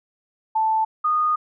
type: tone pair in turn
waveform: sine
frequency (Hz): 880 / 1231.6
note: A5 / D#6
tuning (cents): 0 / -18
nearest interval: tritone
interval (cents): 582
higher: second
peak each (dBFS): -17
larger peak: neither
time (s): 0.55-0.85 / 1.04-1.36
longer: second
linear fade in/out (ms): 10
effects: none

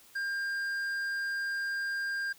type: tone with tanh clipping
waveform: sine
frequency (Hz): 1600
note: G6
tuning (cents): +35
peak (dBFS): -32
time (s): 0.15-2.33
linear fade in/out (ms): 10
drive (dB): 7
effects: white hiss -58 dBFS RMS until 2.38 s

